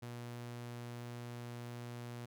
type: tone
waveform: sawtooth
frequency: 120.1 Hz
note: B2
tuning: 48 cents flat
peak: -40 dBFS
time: 0.02-2.26 s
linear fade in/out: 10 ms
effects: none